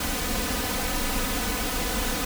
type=noise with comb filter; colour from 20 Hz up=pink; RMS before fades=-27 dBFS; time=0-2.25 s; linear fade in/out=5 ms; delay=4 ms; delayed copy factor=+0.85; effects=none